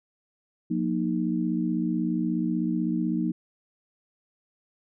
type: tone cluster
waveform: sine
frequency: 179.1 / 235.3 / 310.9 Hz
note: F3 / A#3 / D#4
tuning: +44 / +16 / -1 cents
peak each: -28 dBFS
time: 0.7-3.32 s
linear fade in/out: 10 ms
effects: none